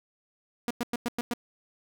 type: tone bursts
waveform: sawtooth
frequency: 239.4 Hz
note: A#3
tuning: 46 cents sharp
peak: -23 dBFS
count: 6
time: 0.68-1.336 s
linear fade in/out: 0 ms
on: 26 ms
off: 100 ms
effects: none